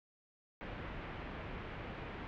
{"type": "low-pass noise", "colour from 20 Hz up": "pink", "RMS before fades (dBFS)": -45, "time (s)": [0.61, 2.27], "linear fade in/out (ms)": 0, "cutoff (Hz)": 2700, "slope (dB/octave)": 24, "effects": []}